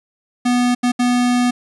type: tone bursts at uneven times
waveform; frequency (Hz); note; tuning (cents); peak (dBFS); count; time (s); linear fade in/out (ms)
square; 245.6; B3; -9; -14; 3; 0.45-0.75 / 0.83-0.92 / 0.99-1.51; 10
effects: resampled to 24000 Hz + 8-bit